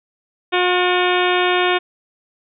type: harmonic tone with a mistuned harmonic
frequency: 360 Hz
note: F#4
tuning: 47 cents flat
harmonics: 1 / 2 / 3 / 4 / 5 / 6 / 7 / 8 / 9 / 10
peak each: -18 / -21 / -23 / -24 / -25 / -26 / -26 / -27 / -28 / -28 dBFS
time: 0.52-1.79 s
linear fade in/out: 20 ms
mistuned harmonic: 6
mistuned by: +69 cents
effects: none